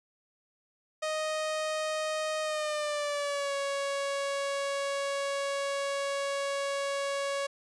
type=tone with pitch glide; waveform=sawtooth; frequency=622.3 to 557.6 Hz; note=D#5 to C#5; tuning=0 to +10 cents; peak=-26 dBFS; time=1.02-7.47 s; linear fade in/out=10 ms; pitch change=-190 cents; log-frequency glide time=2.42-3.54 s; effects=resampled to 22050 Hz